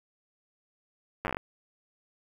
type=slowing click train; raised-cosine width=0.5 ms; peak=-16 dBFS; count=9; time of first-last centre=1.25-1.369 s; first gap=9 ms; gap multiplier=1.14; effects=8-bit